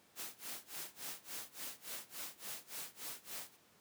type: noise with tremolo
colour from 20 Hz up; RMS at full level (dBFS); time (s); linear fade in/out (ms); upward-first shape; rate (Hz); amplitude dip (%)
white; -44; 0.15-3.57; 50; sine; 3.5; 95
effects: pink hiss -67 dBFS RMS until 3.8 s + high-pass 150 Hz 12 dB/octave